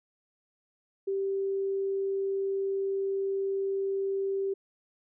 sine tone, 390.6 Hz, G4, 6 cents flat, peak -27 dBFS, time 1.07-4.54 s, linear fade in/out 10 ms, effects none

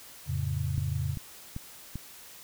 sine chord, F augmented, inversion none, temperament equal, 87.31 / 110 / 138.59 Hz, F2 / A2 / C#3, 0 / 0 / 0 cents, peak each -32 / -34 / -31 dBFS, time 0.26-1.17 s, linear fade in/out 50 ms
click train, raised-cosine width 5 ms, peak -23 dBFS, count 4, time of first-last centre 0.78-1.956 s, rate 2.55 Hz
effects white hiss -49 dBFS RMS until 2.43 s

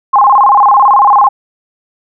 sine tone with vibrato, 932.3 Hz, A#5, in tune, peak -3 dBFS, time 0.13-1.29 s, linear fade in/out 10 ms, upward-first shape square, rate 18 Hz, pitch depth 230 cents each way, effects none

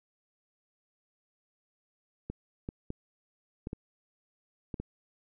clicks, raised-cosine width 3 ms, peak -23 dBFS, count 7, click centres 2.3 / 2.689 / 2.904 / 3.671 / 3.731 / 4.742 / 4.8 s, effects none

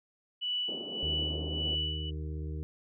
sine tone with tremolo, 2960 Hz, F#7, in tune, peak -29 dBFS, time 0.41-2.11 s, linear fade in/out 20 ms, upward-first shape sine, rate 1.7 Hz, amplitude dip 70%
pink band-pass noise, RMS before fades -43 dBFS, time 0.68-1.75 s, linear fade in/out 5 ms, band 220 to 580 Hz, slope 24 dB/octave
harmonic tone, 77 Hz, D#2, 17 cents flat, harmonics 1 / 2 / 4 / 5 / 6, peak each -35 / -41 / -47 / -49 / -51 dBFS, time 1.03-2.63 s, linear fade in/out 0 ms
effects none

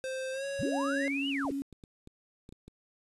square tone with pitch glide, 523.3 to 554.4 Hz, C5 to C#5, 0 to 0 cents, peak -34 dBFS, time 0.04-1.08 s, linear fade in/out 0 ms, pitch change +100 cents, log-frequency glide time 0.32-0.45 s
sine linear two-way sweep, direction up then down, 65.41 to 3000 to 182.7 Hz, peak -33 dBFS, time 0.59-1.52 s, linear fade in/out 5 ms, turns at 1.29 s
sine tone with vibrato, 277.2 Hz, C#4, in tune, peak -31 dBFS, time 0.63-1.62 s, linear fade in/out 0 ms, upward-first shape sine, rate 17 Hz, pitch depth 17 cents each way
clicks, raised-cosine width 3 ms, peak -36 dBFS, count 8, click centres 1.451 / 1.509 / 1.727 / 1.838 / 2.074 / 2.491 / 2.525 / 2.68 s
effects resampled to 24000 Hz + 9-bit

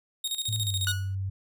sawtooth tone with tremolo, 3729 Hz, A#7, in tune, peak -24 dBFS, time 0.24-0.92 s, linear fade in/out 5 ms, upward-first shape square, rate 14 Hz, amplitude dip 70%
sine tone with pitch glide, 108.7 to 96.28 Hz, A2 to G2, -21 to -31 cents, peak -28 dBFS, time 0.48-1.3 s, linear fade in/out 10 ms, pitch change -210 cents, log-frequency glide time 0.59-0.75 s
sawtooth tone with exponential decay, 1461 Hz, F#6, 22 cents flat, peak -21 dBFS, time 0.87-1.15 s, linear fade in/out 1 ms, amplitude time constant 60 ms
effects none

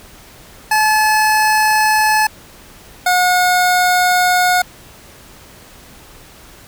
25% pulse tone pair in turn, 861 / 724 Hz, A5 / F#5, -38 / -38 cents, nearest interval minor third, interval 300 cents, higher first, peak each -7 dBFS, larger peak neither, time 0.71-2.27 / 3.06-4.62 s, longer neither, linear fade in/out 5 ms, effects pink hiss -41 dBFS RMS until 6.67 s

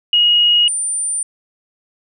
sine tone pair in turn, 2885 / 9159 Hz, F#7 / D9, -44 / -44 cents, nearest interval octave + minor sixth, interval 2000 cents, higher second, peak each -9 / -17 dBFS, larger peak first, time 0.13-0.68 / 0.68-1.23 s, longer neither, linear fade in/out 2 ms, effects none

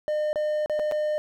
triangle tone with dropouts, 606 Hz, D#5, 46 cents flat, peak -21 dBFS, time 0.08-1.18 s, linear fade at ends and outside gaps 0 ms, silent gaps 0.33-0.358 / 0.66-0.697 / 0.792-0.796 / 0.913-0.921 s, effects none

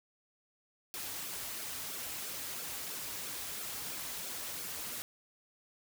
white noise with flanger, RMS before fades -41 dBFS, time 0.94-5.02 s, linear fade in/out 0 ms, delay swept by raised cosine 1 to 5.8 ms, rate 3 Hz, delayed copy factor -0.6, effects none

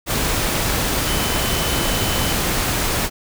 sine tone in noise, 3031 Hz, F#7, 41 cents sharp, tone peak -29 dBFS, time 1.03-2.36 s, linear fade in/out 50 ms, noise pink, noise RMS -20 dBFS, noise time 0.06-3.1 s, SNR -12 dB, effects none

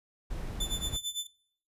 brown noise, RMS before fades -36 dBFS, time 0.3-0.97 s, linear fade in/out 10 ms
sawtooth tone with tremolo, 3520 Hz, A7, in tune, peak -27 dBFS, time 0.6-1.27 s, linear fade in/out 5 ms, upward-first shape sine, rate 8.9 Hz, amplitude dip 85%
effects noise-tail reverb RT60 0.7 s tail -25 dB re dry + resampled to 32000 Hz

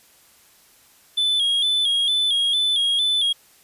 triangle tone with vibrato, 3391 Hz, G#7, 35 cents sharp, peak -16 dBFS, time 1.17-3.33 s, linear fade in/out 10 ms, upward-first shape square, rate 2.2 Hz, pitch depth 58 cents each way, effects white hiss -54 dBFS RMS until 3.63 s + resampled to 32000 Hz

